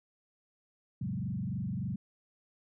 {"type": "tone with frequency modulation", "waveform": "sine", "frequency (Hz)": 156, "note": "D#3", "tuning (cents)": 5, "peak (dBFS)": -32, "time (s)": [1.01, 1.96], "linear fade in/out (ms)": 5, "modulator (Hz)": 23.4, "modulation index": 2.3, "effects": []}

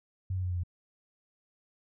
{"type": "tone with pitch steps", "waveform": "sine", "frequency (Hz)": [93.8, 92.24, 90.71, 89.2, 87.72], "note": ["F#2", "F#2", "F#2", "F2", "F2"], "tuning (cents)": [24, -5, -34, 37, 8], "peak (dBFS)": -29, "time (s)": [0.3, 0.635], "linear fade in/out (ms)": 5, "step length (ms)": 67, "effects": []}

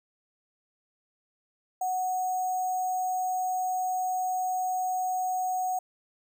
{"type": "tone with sample-and-hold", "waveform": "sine", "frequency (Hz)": 740, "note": "F#5", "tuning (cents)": 0, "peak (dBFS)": -26, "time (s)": [1.81, 5.79], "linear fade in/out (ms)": 5, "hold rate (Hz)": 7350, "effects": []}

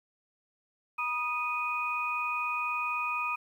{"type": "tone cluster", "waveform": "sine", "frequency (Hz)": [965, 1241, 2483], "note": ["B5", "D#6", "D#7"], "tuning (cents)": [-40, -5, -4], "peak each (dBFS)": [-36, -33, -32], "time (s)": [0.98, 3.36], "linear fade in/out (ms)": 10, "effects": ["10-bit"]}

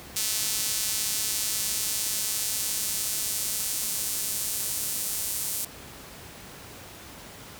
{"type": "tone with high-pass filter sweep", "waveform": "sawtooth", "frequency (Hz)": 217, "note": "A3", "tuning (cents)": -24, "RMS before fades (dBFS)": -29, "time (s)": [0.16, 5.65], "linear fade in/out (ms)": 5, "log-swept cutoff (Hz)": [5700, 8900], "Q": 0.81, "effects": ["pink hiss -44 dBFS RMS until 7.59 s", "high-pass 60 Hz 12 dB/octave"]}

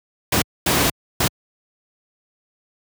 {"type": "noise bursts at uneven times", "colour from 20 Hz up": "pink", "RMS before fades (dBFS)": -17, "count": 3, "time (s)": [[0.32, 0.42], [0.66, 0.9], [1.2, 1.28]], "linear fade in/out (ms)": 5, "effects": ["high-pass 80 Hz 12 dB/octave"]}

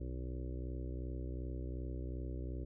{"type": "harmonic tone", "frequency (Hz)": 62.7, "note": "B1", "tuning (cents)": 27, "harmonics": [1, 2, 4, 5, 6, 7, 8, 9], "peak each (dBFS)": [-40, -46, -51, -50, -52, -57, -59, -58], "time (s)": [0, 2.65], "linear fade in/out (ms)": 10, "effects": []}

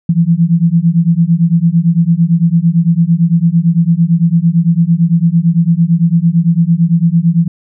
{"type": "beating tone pair", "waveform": "sine", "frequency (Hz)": [163.7, 172.6], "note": ["E3", "F3"], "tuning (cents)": [-12, -20], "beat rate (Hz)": 8.9, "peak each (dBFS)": -10, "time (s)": [0.09, 7.48], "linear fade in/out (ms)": 5, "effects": []}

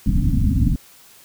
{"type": "low-pass noise", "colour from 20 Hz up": "pink", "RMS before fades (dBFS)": -17, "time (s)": [0.06, 0.76], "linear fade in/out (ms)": 2, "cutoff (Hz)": 280, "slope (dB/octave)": 96, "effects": ["white hiss -48 dBFS RMS until 1.24 s"]}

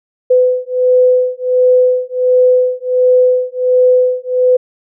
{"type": "beating tone pair", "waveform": "sine", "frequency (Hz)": [503, 504.4], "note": ["B4", "B4"], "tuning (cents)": [32, 36], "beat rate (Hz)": 1.4, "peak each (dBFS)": -11, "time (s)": [0.3, 4.57], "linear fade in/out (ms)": 10, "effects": []}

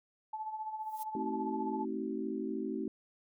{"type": "tone with tremolo", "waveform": "sine", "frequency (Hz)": 868, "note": "A5", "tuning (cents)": -24, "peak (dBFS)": -34, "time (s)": [0.33, 1.85], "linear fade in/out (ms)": 5, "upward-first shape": "sine", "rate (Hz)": 15, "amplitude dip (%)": 60}
{"type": "noise with exponential growth", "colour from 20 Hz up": "violet", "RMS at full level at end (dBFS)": -44, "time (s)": [0.79, 1.03], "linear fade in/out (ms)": 0, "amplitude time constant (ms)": 52}
{"type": "chord", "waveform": "sine", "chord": "A diminished seventh", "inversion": "none", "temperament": "just", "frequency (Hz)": [220, 264, 316.8, 380.2], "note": ["A3", "C4", "Eb4", "Gb4"], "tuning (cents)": [0, 16, 31, 47], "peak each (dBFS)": -39, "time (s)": [1.15, 2.88], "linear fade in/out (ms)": 2}
{"effects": ["MP3 96 kbps"]}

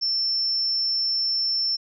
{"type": "tone", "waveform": "sine", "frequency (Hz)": 5370, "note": "E8", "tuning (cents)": 31, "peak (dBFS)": -21, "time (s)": [0.01, 1.77], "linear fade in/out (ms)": 20, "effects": []}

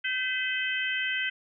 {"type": "harmonic tone with a mistuned harmonic", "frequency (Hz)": 515, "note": "C5", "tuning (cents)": -28, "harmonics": [3, 4, 5, 6], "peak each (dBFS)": [-31, -32, -33, -34], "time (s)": [0.04, 1.3], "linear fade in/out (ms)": 10, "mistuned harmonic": 4, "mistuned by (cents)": -38, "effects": []}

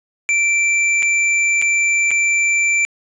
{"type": "tone with dropouts", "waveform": "square", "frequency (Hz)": 2344, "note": "D7", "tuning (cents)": -4, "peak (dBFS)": -14, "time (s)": [0.29, 2.85], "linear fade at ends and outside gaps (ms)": 0, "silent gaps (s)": [[1.024, 1.029], [1.616, 1.623], [2.107, 2.114]], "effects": ["resampled to 22050 Hz", "9-bit"]}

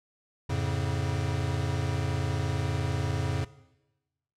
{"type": "chord", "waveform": "square", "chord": "F augmented", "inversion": "none", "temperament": "equal with one note detuned", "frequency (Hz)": [87.31, 107.24, 138.59], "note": ["F2", "A2", "C#3"], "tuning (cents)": [0, -44, 0], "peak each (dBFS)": -32, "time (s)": [0.49, 3.45], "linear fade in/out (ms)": 10, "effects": ["noise-tail reverb RT60 1.0 s tail -18 dB re dry", "low-pass 8000 Hz 12 dB/octave"]}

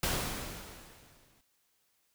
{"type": "noise with exponential decay", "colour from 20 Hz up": "pink", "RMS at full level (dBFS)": -29, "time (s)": [0.03, 1.41], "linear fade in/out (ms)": 2, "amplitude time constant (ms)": 300, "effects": ["white hiss -74 dBFS RMS until 2.14 s"]}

